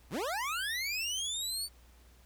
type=linear sweep; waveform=25% pulse; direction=up; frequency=90.7 to 4568 Hz; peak=-29 dBFS; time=0.1-1.69 s; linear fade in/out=50 ms; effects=added 60 Hz sine -57 dBFS peak until 2.25 s + pink hiss -64 dBFS RMS until 2.25 s